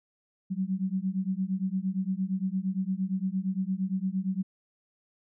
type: beating tone pair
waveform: sine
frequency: 185 / 193.7 Hz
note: F#3 / G3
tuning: 0 / -20 cents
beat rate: 8.7 Hz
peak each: -30 / -30 dBFS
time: 0.5-4.43 s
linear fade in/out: 20 ms
effects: none